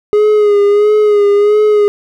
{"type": "tone with vibrato", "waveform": "triangle", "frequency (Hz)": 415.3, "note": "G#4", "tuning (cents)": 0, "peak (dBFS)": -4, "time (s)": [0.13, 1.88], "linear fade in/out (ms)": 0, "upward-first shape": "sine", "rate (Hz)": 1.5, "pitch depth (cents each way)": 41, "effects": []}